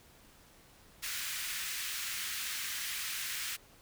pink high-pass noise, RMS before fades -38 dBFS, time 1.02-3.57 s, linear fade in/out 20 ms, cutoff 1600 Hz, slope 24 dB/octave, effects pink hiss -60 dBFS RMS until 3.81 s

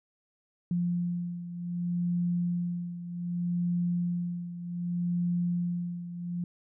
sine beating tone pair, 174.61 / 175.26 Hz, F3 / F3, 0 / +6 cents, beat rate 0.65 Hz, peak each -29 / -34 dBFS, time 0.71-6.44 s, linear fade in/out 2 ms, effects none

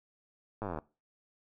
slowing click train, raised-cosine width 1 ms, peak -23 dBFS, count 16, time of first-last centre 0.62-0.787 s, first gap 9 ms, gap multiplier 1.03, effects noise-tail reverb RT60 0.3 s tail -21 dB re dry

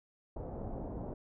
pink low-pass noise, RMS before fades -41 dBFS, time 0.36-1.14 s, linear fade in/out 5 ms, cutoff 750 Hz, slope 24 dB/octave, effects none

